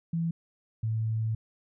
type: tone pair in turn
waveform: sine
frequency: 166.3 / 110.99 Hz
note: E3 / A2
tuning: +16 / +16 cents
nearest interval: perfect fifth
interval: 700 cents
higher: first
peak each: -26 dBFS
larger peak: neither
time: 0.13-0.31 / 0.83-1.35 s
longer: second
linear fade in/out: 5 ms
effects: none